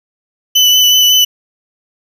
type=tone with vibrato; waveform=35% pulse; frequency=2995 Hz; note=F#7; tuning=20 cents sharp; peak=-4 dBFS; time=0.55-1.25 s; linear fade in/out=10 ms; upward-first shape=sine; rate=5.4 Hz; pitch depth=16 cents each way; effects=none